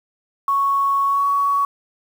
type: tone with pitch glide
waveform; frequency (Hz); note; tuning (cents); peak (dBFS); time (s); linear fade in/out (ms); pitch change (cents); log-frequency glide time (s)
sine; 1108.7 to 1122.9; C#6 to C#6; 0 to +22; -15; 0.48-1.65; 2; +22; 1.04-1.27
effects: 7-bit